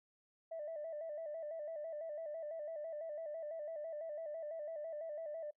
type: tone with vibrato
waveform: sine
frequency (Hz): 625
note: D#5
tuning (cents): +8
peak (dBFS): -40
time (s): 0.51-5.51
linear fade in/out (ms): 10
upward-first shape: square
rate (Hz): 6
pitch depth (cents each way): 82
effects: noise-tail reverb RT60 0.1 s tail -22 dB re dry + tanh soft clip ceiling -37 dBFS